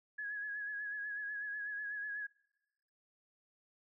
sine tone with vibrato, 1677 Hz, G#6, 16 cents sharp, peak -38 dBFS, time 0.18-2.27 s, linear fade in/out 10 ms, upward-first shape sine, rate 8.1 Hz, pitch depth 39 cents each way, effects noise-tail reverb RT60 1.0 s tail -26 dB re dry

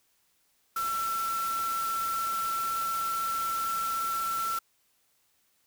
sine tone in noise, 1342 Hz, E6, 31 cents sharp, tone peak -28 dBFS, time 0.76-4.59 s, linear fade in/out 5 ms, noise white, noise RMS -39 dBFS, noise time 0.76-4.59 s, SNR +8 dB, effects white hiss -70 dBFS RMS until 5.66 s

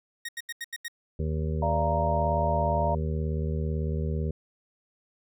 sawtooth tone bursts, 1870 Hz, A#6, 5 cents sharp, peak -29 dBFS, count 6, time 0.25-0.882 s, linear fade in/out 5 ms, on 37 ms, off 82 ms
harmonic tone, 78 Hz, D#2, 5 cents sharp, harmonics 1 / 2 / 3 / 5 / 6 / 7, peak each -28 / -31 / -38 / -38 / -39 / -45 dBFS, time 1.19-4.31 s, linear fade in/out 5 ms
sine chord, Bb major, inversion first, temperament equal with one note detuned, 587.3 / 684.5 / 932.3 Hz, D5 / F5 / Bb5, 0 / -35 / 0 cents, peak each -29 dBFS, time 1.62-2.95 s, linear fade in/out 5 ms
effects none

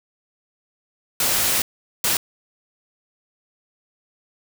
white noise bursts at uneven times, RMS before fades -20 dBFS, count 2, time 1.2-1.62 / 2.04-2.17 s, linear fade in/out 2 ms, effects none

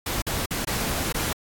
pink noise with dropouts, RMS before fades -27 dBFS, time 0.06-1.33 s, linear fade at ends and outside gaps 5 ms, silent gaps 0.22-0.266 / 0.459-0.507 / 0.649-0.671 / 1.126-1.144 s, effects AAC 64 kbps

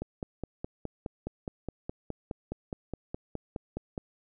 click train, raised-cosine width 2 ms, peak -21 dBFS, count 20, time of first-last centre 0.02-3.978 s, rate 4.8 Hz, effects none

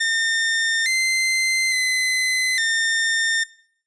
sawtooth tone with pitch steps, 1815 / 2074 / 2036 / 1814 Hz, A#6 / C7 / C7 / A#6, -47 / -16 / -48 / -48 cents, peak -15 dBFS, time 0-3.44 s, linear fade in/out 10 ms, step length 860 ms, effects noise-tail reverb RT60 0.6 s tail -20 dB re dry + resampled to 22050 Hz

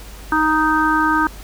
harmonic tone, 311.1 Hz, D#4, in tune, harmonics 1 / 3 / 4 / 5, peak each -19 / -19 / -19 / -19 dBFS, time 0.32-1.27 s, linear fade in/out 2 ms, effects added 50 Hz sine -34 dBFS peak until 1.43 s + pink hiss -40 dBFS RMS until 1.43 s

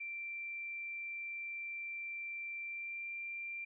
sine tone with pitch glide, 2353 to 2368 Hz, D7 to D7, +3 to +14 cents, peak -40 dBFS, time 0-3.65 s, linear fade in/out 10 ms, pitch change +11 cents, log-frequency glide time 2.63-3.09 s, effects none

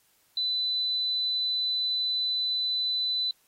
sine tone, 4000 Hz, B7, 21 cents sharp, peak -25 dBFS, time 0.37-3.31 s, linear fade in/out 2 ms, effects white hiss -66 dBFS RMS until 3.47 s + AAC 48 kbps

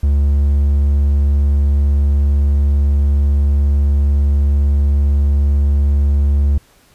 triangle tone, 71.1 Hz, C#2, 45 cents sharp, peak -8 dBFS, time 0.03-6.58 s, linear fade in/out 5 ms, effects pink hiss -51 dBFS RMS until 6.94 s + resampled to 32000 Hz

